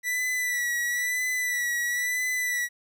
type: tone with vibrato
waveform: 45% pulse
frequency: 1964 Hz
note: B6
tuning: 10 cents flat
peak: -25 dBFS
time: 0.03-2.69 s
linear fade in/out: 50 ms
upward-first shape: sine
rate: 1 Hz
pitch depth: 39 cents each way
effects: 11-bit